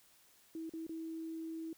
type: tone with dropouts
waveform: sine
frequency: 324.2 Hz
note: E4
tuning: 29 cents flat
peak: -40 dBFS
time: 0.55-1.73 s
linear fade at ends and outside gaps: 2 ms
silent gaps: 0.695-0.736 / 0.867-0.893 s
effects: white hiss -66 dBFS RMS until 1.77 s